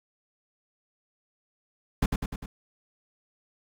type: noise with echo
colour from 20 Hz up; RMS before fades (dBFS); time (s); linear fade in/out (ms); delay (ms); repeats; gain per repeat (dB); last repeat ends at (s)
brown; -22; 2.02-2.06; 5; 100; 4; -4; 2.46
effects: none